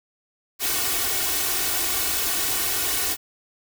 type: noise with comb filter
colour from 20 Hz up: white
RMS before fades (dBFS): -24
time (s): 0.59-3.17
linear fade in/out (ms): 50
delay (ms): 2.7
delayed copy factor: +0.95
effects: none